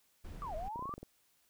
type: noise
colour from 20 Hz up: brown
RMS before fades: -45 dBFS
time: 0.24-0.69 s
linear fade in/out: 10 ms
type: linear two-way sweep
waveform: sine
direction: down then up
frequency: 1208 to 607 to 1208 Hz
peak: -39 dBFS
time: 0.42-0.94 s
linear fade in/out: 0 ms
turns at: 0.55 s
type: clicks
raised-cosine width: 2 ms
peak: -33 dBFS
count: 8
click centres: 0.759 / 0.793 / 0.825 / 0.856 / 0.893 / 0.939 / 0.98 / 1.03 s
effects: white hiss -72 dBFS RMS until 1.49 s